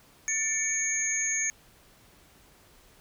sine tone cluster, 1782 / 2249 / 6440 / 6730 Hz, A6 / C#7 / G8 / G#8, +22 / +24 / +46 / +22 cents, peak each -35 / -33 / -29 / -31 dBFS, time 0.28-1.5 s, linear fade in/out 0 ms, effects pink hiss -58 dBFS RMS until 3 s

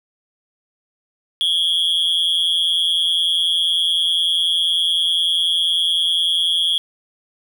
triangle tone with amplitude modulation, 3303 Hz, G#7, 10 cents flat, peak -10 dBFS, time 1.41-6.78 s, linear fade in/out 0 ms, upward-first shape sine, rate 170 Hz, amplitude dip 85%, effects none

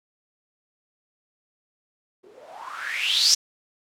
violet noise with low-pass filter sweep, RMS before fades -25 dBFS, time 2.23-3.35 s, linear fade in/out 10 ms, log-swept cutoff 340 to 5800 Hz, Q 7.8, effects none

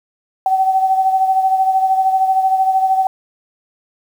sine beating tone pair, 761 / 774 Hz, F#5 / G5, +48 / -22 cents, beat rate 13 Hz, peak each -12 / -20 dBFS, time 0.46-3.07 s, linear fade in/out 2 ms, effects 7-bit

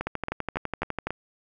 two click trains, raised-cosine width 0.5 ms, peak -13 / -14 dBFS, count 13 / 5, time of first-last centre 0.07-1.07 / 0.01-1.106 s, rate 12 / 3.65 Hz, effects none

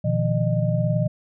sine tone cluster, 120 / 152.4 / 170.8 / 609 Hz, B2 / D#3 / F3 / D#5, -49 / -36 / -38 / -37 cents, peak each -22 / -25 / -24 / -27 dBFS, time 0.04-1.08 s, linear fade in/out 10 ms, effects none

